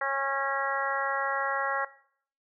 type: harmonic tone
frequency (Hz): 274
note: C#4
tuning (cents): -20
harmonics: 2 / 3 / 4 / 5 / 6 / 7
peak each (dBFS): -34 / -34 / -34 / -34 / -34 / -34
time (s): 0.01-1.85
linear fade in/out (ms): 5
effects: noise-tail reverb RT60 0.6 s tail -19 dB re dry